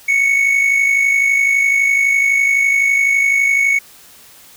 triangle tone with amplitude modulation, 2217 Hz, C#7, in tune, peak -7 dBFS, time 0.08-3.79 s, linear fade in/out 10 ms, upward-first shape sine, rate 51.9 Hz, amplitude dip 50%, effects white hiss -43 dBFS RMS until 4.56 s

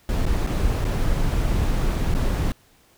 brown noise with dropouts, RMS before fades -21 dBFS, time 0.09-2.52 s, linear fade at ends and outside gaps 1 ms, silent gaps 0.255-0.264 / 0.466-0.472 / 0.843-0.85 / 2.141-2.149 s, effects pink hiss -57 dBFS RMS until 2.97 s

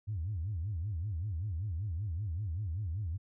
sine tone with vibrato, 92.4 Hz, F#2, 2 cents flat, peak -32 dBFS, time 0.07-3.18 s, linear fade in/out 20 ms, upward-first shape sine, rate 5.2 Hz, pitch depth 290 cents each way, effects tanh soft clip ceiling -28 dBFS

